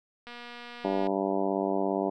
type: click train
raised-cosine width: 0.3 ms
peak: -28 dBFS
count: 193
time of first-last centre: 0.27-1.07 s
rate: 240 Hz
type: harmonic tone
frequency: 97.4 Hz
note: G2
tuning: 11 cents flat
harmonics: 2 / 3 / 4 / 5 / 6 / 7 / 8 / 9 / 10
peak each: -34 / -32 / -31 / -37 / -34 / -33 / -39 / -38 / -41 dBFS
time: 0.84-2.1 s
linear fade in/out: 10 ms
effects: none